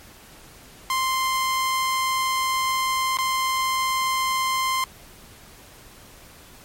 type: tone with dropouts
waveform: sawtooth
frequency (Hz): 1046.5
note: C6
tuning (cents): 0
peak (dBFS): -17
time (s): 0.9-4.84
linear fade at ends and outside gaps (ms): 1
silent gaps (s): 3.171-3.186
effects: pink hiss -47 dBFS RMS until 6.64 s + MP3 64 kbps